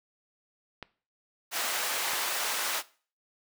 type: clicks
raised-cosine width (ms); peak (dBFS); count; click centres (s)
0.3; -22; 2; 0.827 / 2.134
type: high-pass noise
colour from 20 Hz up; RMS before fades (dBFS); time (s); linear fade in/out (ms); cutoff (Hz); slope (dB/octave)
pink; -31; 1.51-2.83; 50; 840; 12
effects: noise-tail reverb RT60 0.4 s tail -19 dB re dry